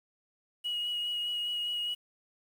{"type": "tone with vibrato", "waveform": "triangle", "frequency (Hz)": 2900, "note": "F#7", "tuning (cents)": -35, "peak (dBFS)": -28, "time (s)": [0.64, 1.95], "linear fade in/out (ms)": 20, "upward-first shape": "triangle", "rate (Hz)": 4.9, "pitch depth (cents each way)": 17, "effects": ["tanh soft clip ceiling -26 dBFS", "9-bit"]}